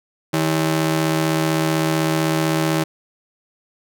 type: ring-modulated tone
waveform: sawtooth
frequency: 240 Hz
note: B3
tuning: 49 cents flat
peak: -10 dBFS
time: 0.33-2.84 s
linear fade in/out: 10 ms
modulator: 82.1 Hz
effects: none